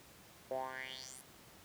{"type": "tone with band-pass filter sweep", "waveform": "10% pulse", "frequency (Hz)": 130.4, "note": "C3", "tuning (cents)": -5, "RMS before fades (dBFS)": -44, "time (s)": [0.51, 1.21], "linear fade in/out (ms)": 2, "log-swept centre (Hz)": [540, 11000], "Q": 5, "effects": ["pink hiss -59 dBFS RMS until 1.64 s", "high-pass 80 Hz 12 dB/octave"]}